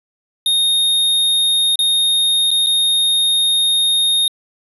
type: tone with dropouts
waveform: square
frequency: 3700 Hz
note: A#7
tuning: 14 cents flat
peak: -13 dBFS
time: 0.46-4.28 s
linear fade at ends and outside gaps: 2 ms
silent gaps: 1.757-1.79 / 2.507-2.513 / 2.663-2.668 s
effects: resampled to 32000 Hz + 9-bit